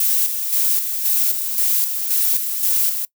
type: noise with tremolo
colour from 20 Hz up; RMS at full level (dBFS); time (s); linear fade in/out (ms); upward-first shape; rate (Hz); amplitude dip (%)
violet; -17; 0-3.05; 2; square; 1.9; 50
effects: noise-tail reverb RT60 0.1 s tail -22 dB re dry